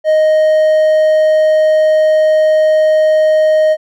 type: tone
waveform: triangle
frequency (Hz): 622.3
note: D#5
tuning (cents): 0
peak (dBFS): -5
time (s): 0.04-3.77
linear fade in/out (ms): 50
effects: none